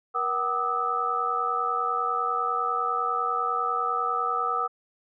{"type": "tone cluster", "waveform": "sine", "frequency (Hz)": [477.3, 755, 1203, 1293], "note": ["A#4", "F#5", "D6", "E6"], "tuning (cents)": [41, 35, 41, -34], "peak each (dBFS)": [-34, -32, -28, -27], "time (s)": [0.14, 4.68], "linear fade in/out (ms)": 20, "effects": []}